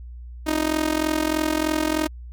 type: tone with amplitude modulation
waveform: sawtooth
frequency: 311.1 Hz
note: D#4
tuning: in tune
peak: -13 dBFS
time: 0.46-2.08 s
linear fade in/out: 20 ms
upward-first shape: sine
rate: 43.2 Hz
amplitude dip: 85%
effects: added 60 Hz sine -35 dBFS peak until 2.32 s